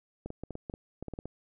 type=clicks; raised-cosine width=2 ms; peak=-25 dBFS; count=12; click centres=0.26 / 0.304 / 0.436 / 0.507 / 0.554 / 0.698 / 0.739 / 1.026 / 1.083 / 1.137 / 1.189 / 1.256 s; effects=none